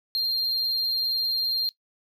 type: tone with amplitude modulation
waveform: triangle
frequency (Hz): 4195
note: C8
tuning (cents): +4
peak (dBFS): -20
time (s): 0.15-1.69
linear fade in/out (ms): 0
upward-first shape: sine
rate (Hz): 122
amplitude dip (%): 30
effects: noise-tail reverb RT60 0.1 s tail -18 dB re dry